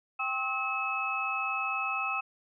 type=tone cluster; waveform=sine; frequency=784 / 1069 / 1288 / 2584 Hz; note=G5 / C6 / E6 / E7; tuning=0 / +37 / -41 / -35 cents; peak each=-37 / -39 / -33 / -32 dBFS; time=0.19-2.21 s; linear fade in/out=10 ms; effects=none